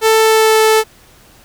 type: tone with pitch glide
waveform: sawtooth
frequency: 442.1 to 438 Hz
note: A4 to A4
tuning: +8 to -8 cents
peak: -4 dBFS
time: 0.01-0.84 s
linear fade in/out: 50 ms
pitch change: -16 cents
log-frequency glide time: 0.18-0.61 s
effects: pink hiss -45 dBFS RMS until 1.44 s